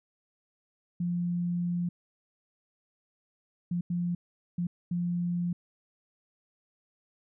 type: tone bursts at uneven times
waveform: sine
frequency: 174.61 Hz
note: F3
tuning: in tune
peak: -27 dBFS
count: 5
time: 1-1.89 / 3.71-3.81 / 3.9-4.15 / 4.58-4.67 / 4.91-5.53 s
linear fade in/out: 5 ms
effects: none